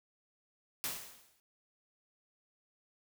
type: noise with exponential decay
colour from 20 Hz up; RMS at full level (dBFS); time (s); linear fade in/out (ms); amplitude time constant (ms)
white; -35; 0.84-1.4; 0; 120
effects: none